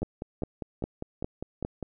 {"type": "two click trains", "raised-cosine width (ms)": 2, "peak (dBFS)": [-20, -17], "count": [10, 5], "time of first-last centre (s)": [[0.02, 1.827], [0.03, 1.649]], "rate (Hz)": [4.98, 2.47], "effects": []}